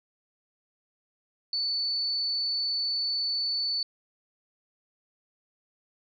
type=tone; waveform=sine; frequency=4482 Hz; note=C#8; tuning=18 cents sharp; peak=-26 dBFS; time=1.53-3.83 s; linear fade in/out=2 ms; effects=none